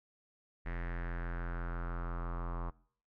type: tone with low-pass filter sweep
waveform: square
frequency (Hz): 43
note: F1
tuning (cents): -26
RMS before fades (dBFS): -38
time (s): 0.65-2.71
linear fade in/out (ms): 20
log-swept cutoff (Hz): 1900 to 1100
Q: 4.4
effects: noise-tail reverb RT60 0.6 s tail -24 dB re dry